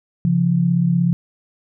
sine tone pair together, 136.86 / 173.4 Hz, C#3 / F3, -22 / -12 cents, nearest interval major third, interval 410 cents, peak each -19 / -15 dBFS, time 0.25-1.13 s, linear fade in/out 0 ms, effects none

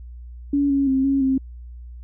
sine tone with pitch steps, 283.6 / 277 / 265.7 / 274.2 / 265.3 Hz, C#4 / C#4 / C4 / C#4 / C4, +40 / -1 / +27 / -19 / +24 cents, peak -16 dBFS, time 0.53-1.38 s, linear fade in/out 5 ms, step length 170 ms, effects added 60 Hz sine -35 dBFS peak until 2.03 s

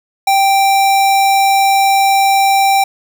square tone, 784 Hz, G5, in tune, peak -9 dBFS, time 0.27-2.84 s, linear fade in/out 5 ms, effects none

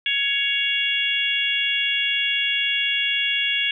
harmonic tone, 558 Hz, C#5, 11 cents sharp, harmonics 3 / 4 / 5 / 6, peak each -29 / -26 / -23 / -24 dBFS, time 0.06-3.71 s, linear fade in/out 2 ms, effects none

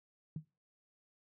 sine tone with exponential decay, 155.56 Hz, D#3, in tune, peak -34 dBFS, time 0.36-0.47 s, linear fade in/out 2 ms, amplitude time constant 22 ms, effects noise-tail reverb RT60 0.3 s tail -21 dB re dry + high-pass 60 Hz 12 dB/octave

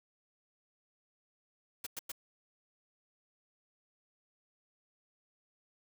white noise bursts, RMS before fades -40 dBFS, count 3, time 1.84-2.118 s, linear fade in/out 5 ms, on 26 ms, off 100 ms, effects none

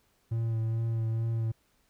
triangle tone with vibrato, 113.3 Hz, A#2, 49 cents flat, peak -25 dBFS, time 0.31-1.52 s, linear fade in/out 10 ms, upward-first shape sine, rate 2.3 Hz, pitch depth 21 cents each way, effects pink hiss -70 dBFS RMS until 1.89 s

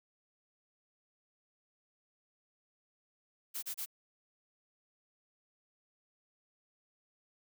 blue noise bursts, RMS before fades -39 dBFS, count 3, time 3.54-3.861 s, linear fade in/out 20 ms, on 87 ms, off 30 ms, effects none

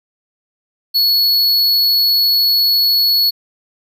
square tone, 4386 Hz, C#8, 19 cents flat, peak -11 dBFS, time 0.94-3.31 s, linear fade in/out 20 ms, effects none

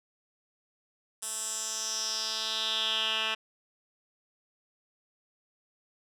10% pulse tone with band-pass filter sweep, 220 Hz, A3, in tune, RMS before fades -32 dBFS, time 1.22-3.35 s, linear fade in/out 10 ms, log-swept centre 9000 to 2500 Hz, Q 3.9, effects none

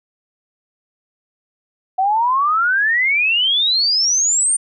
sine exponential sweep, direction up, 740 to 9120 Hz, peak -13 dBFS, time 1.98-4.57 s, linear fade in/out 10 ms, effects none

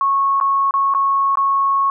sine tone with dropouts, 1100 Hz, C#6, 14 cents flat, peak -13 dBFS, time 0.01-1.9 s, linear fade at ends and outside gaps 1 ms, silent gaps 0.401-0.411 / 0.709-0.739 / 0.939-0.948 / 1.355-1.372 s, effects none

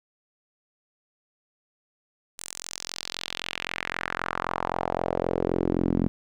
sawtooth tone with band-pass filter sweep, 43.84 Hz, F1, 7 cents sharp, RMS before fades -29 dBFS, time 2.38-6.08 s, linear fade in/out 0 ms, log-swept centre 8800 to 230 Hz, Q 2.1, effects none

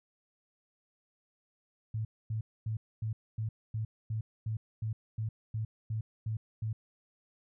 sine tone bursts, 109.9 Hz, A2, 2 cents flat, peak -31 dBFS, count 14, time 1.94-6.73 s, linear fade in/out 5 ms, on 110 ms, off 250 ms, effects none

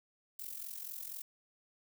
violet noise with amplitude modulation, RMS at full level -41 dBFS, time 0.39-1.22 s, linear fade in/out 5 ms, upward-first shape sine, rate 44.1 Hz, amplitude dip 75%, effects none

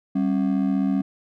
triangle ring-modulated tone, 233.1 Hz, A#3, in tune, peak -14 dBFS, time 0.15-1.02 s, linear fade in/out 10 ms, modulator 37.7 Hz, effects none

